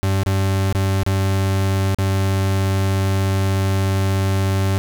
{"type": "tone with dropouts", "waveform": "40% pulse", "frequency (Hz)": 96.7, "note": "G2", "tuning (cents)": -23, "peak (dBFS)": -15, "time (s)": [0.03, 4.78], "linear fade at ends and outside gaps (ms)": 0, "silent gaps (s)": [[0.234, 0.262], [0.726, 0.749], [1.033, 1.064], [1.946, 1.986]], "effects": []}